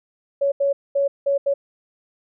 sine tone bursts at uneven times, 559 Hz, C#5, 14 cents sharp, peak -16 dBFS, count 5, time 0.41-0.52 / 0.6-0.73 / 0.95-1.08 / 1.26-1.38 / 1.46-1.54 s, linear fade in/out 10 ms, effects none

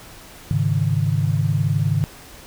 sine chord, Ab suspended fourth, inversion none, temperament equal with one note detuned, 103.83 / 136.45 / 155.56 Hz, Ab2 / Db3 / Eb3, 0 / -27 / 0 cents, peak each -21 dBFS, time 0.51-2.04 s, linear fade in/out 0 ms, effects pink hiss -42 dBFS RMS until 2.46 s

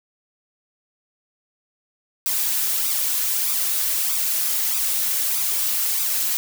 blue noise with flanger, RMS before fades -22 dBFS, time 2.26-6.37 s, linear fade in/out 0 ms, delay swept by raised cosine 0.82 to 4.12 ms, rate 1.6 Hz, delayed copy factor +0.65, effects none

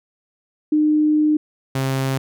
sine / sawtooth tone pair in turn, 304 / 133.71 Hz, D#4 / C3, -40 / +38 cents, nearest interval octave + major second, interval 1422 cents, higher first, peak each -13 / -15 dBFS, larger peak first, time 0.72-1.37 / 1.75-2.18 s, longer first, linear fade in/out 5 ms, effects none

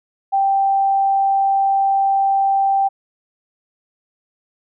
sine tone, 784 Hz, G5, in tune, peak -13 dBFS, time 0.32-2.89 s, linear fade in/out 20 ms, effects none

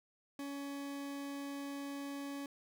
40% pulse tone, 280.6 Hz, C#4, 21 cents sharp, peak -40 dBFS, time 0.39-2.46 s, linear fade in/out 2 ms, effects none

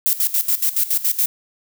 violet noise with tremolo, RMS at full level -17 dBFS, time 0.06-1.26 s, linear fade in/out 0 ms, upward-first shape square, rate 7.1 Hz, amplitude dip 80%, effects none

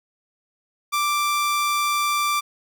sawtooth tone, 1176 Hz, D6, 2 cents sharp, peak -16 dBFS, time 0.92-2.41 s, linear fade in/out 20 ms, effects none

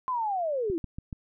sine linear sweep, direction down, 1046.5 to 311.1 Hz, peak -26 dBFS, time 0.08-0.78 s, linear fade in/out 0 ms
click train, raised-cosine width 5 ms, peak -24 dBFS, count 4, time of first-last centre 0.7-1.128 s, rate 7.01 Hz
effects none

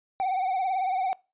triangle tone with vibrato, 754 Hz, F#5, 32 cents sharp, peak -22 dBFS, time 0.2-1.13 s, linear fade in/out 0 ms, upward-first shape triangle, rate 18 Hz, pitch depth 81 cents each way, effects noise-tail reverb RT60 0.3 s tail -24 dB re dry + resampled to 8000 Hz

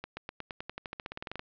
accelerating click train, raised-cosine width 0.3 ms, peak -21 dBFS, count 19, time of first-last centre 0.04-1.394 s, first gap 130 ms, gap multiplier 0.93, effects low-pass 4000 Hz 12 dB/octave

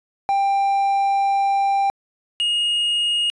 triangle tone pair in turn, 791 / 2863 Hz, G5 / F7, +15 / +42 cents, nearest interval octave + minor seventh, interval 2227 cents, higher second, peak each -14 / -16 dBFS, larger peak first, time 0.29-1.9 / 2.4-3.3 s, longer first, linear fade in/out 0 ms, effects resampled to 22050 Hz

